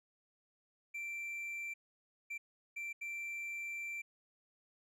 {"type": "tone bursts at uneven times", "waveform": "triangle", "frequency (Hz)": 2349, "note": "D7", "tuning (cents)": 0, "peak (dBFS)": -38, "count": 4, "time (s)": [[0.94, 1.74], [2.3, 2.38], [2.76, 2.93], [3.01, 4.02]], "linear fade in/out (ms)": 10, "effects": []}